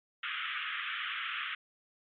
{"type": "band-pass noise", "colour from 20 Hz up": "pink", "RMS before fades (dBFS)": -37, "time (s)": [0.23, 1.55], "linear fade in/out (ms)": 5, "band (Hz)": [1200, 3400], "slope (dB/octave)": 96, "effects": ["MP3 48 kbps"]}